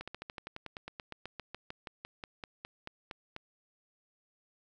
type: slowing click train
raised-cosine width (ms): 0.3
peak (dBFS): -25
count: 25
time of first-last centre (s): 0.01-3.364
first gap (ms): 66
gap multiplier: 1.06
effects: none